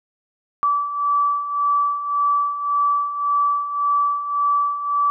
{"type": "beating tone pair", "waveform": "sine", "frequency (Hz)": [1154, 1155.8], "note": ["D6", "D6"], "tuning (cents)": [-31, -28], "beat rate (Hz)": 1.8, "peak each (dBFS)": [-24, -18], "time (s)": [0.63, 5.1], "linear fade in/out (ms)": 0, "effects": []}